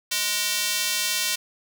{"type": "tone with high-pass filter", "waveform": "square", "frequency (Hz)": 208.5, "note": "G#3", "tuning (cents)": 7, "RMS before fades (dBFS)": -25, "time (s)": [0.11, 1.36], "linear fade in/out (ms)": 10, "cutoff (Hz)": 3200, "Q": 0.8, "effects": []}